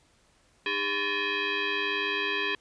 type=tone with frequency modulation; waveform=sine; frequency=404.8 Hz; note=G#4; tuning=44 cents flat; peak=-26 dBFS; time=0.66-2.55 s; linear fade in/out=2 ms; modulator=711 Hz; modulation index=4.3; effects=pink hiss -64 dBFS RMS until 2.6 s + resampled to 22050 Hz